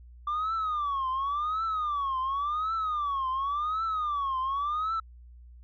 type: tone with vibrato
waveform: sine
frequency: 1174.7 Hz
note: D6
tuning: in tune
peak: -25 dBFS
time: 0.27-5 s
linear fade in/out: 5 ms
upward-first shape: triangle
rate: 0.91 Hz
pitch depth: 230 cents each way
effects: tanh soft clip ceiling -25 dBFS + added 60 Hz sine -47 dBFS peak until 5.63 s

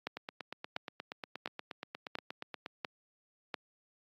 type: two click trains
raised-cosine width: 0.3 ms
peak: -19 / -24 dBFS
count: 6 / 22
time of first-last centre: 0.07-3.542 / 0.17-2.661 s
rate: 1.44 / 8.43 Hz
effects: high-pass 200 Hz 12 dB/octave + AAC 32 kbps

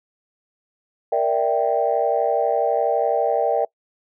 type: chord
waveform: sine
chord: E half-diminished seventh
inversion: second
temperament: equal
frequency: 466.2 / 587.3 / 659.3 / 784 Hz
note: Bb4 / D5 / E5 / G5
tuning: 0 / 0 / 0 / 0 cents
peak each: -22 dBFS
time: 1.12-3.65 s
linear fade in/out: 5 ms
effects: noise-tail reverb RT60 0.1 s tail -24 dB re dry + tanh soft clip ceiling -7 dBFS

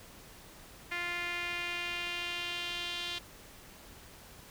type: tone with band-pass filter sweep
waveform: sawtooth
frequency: 349.2 Hz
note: F4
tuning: in tune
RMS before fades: -37 dBFS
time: 0.91-3.19 s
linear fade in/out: 10 ms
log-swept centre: 2100 to 3400 Hz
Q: 3.1
effects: pink hiss -53 dBFS RMS until 4.5 s

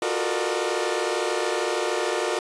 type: tone cluster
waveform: sawtooth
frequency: 352.3 / 372.2 / 440.8 / 474 / 604 Hz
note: F4 / F#4 / A4 / A#4 / D5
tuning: +15 / +10 / +3 / +29 / +48 cents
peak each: -26 dBFS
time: 0.02-2.39 s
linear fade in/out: 2 ms
effects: resampled to 22050 Hz

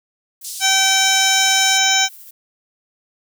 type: noise with tremolo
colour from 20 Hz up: violet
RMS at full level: -39 dBFS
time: 0.41-2.31 s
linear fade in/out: 5 ms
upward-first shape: sine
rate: 14 Hz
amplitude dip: 30%
type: band-pass noise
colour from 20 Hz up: white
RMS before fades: -30 dBFS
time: 0.44-1.78 s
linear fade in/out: 5 ms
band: 4200 to 11000 Hz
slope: 24 dB/octave
type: harmonic tone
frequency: 771 Hz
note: G5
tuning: 29 cents flat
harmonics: 1 / 2 / 3 / 4 / 5 / 7 / 8 / 9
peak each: -21 / -21 / -21 / -21 / -21 / -21 / -21 / -21 dBFS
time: 0.6-2.09 s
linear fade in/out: 50 ms
effects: none

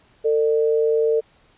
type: tone pair together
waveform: sine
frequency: 450.1 / 600 Hz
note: A4 / D5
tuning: +39 / +37 cents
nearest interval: perfect fourth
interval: 498 cents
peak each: -16 / -25 dBFS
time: 0.24-1.21 s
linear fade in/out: 20 ms
effects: pink hiss -57 dBFS RMS until 1.57 s + resampled to 8000 Hz

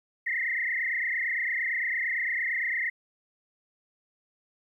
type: tone with frequency modulation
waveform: sine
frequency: 1975.5 Hz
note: B6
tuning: in tune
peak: -26 dBFS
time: 0.26-2.9 s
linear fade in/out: 10 ms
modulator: 28.8 Hz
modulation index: 5
effects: 11-bit

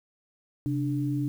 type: tone pair together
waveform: sine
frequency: 133.35 / 293.7 Hz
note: C3 / D4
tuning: +33 / 0 cents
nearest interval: octave + major second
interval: 1367 cents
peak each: -28 dBFS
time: 0.66-1.28 s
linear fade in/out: 0 ms
effects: 9-bit

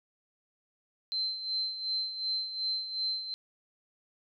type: tone with tremolo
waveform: sine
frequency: 4100 Hz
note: C8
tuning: 36 cents flat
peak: -28 dBFS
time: 1.12-3.34 s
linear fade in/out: 0 ms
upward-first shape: sine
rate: 2.7 Hz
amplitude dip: 65%
effects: none

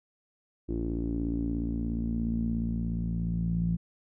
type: tone with low-pass filter sweep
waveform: sawtooth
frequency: 57 Hz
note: A#1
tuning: 38 cents flat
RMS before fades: -30 dBFS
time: 0.68-3.77 s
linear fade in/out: 20 ms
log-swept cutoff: 330 to 170 Hz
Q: 7.2
effects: none

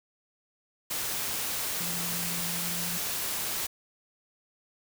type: tone in noise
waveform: sine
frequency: 172.6 Hz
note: F3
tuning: 20 cents flat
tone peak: -38 dBFS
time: 1.8-2.98 s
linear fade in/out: 10 ms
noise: white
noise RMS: -32 dBFS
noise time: 0.9-3.67 s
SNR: -9 dB
effects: none

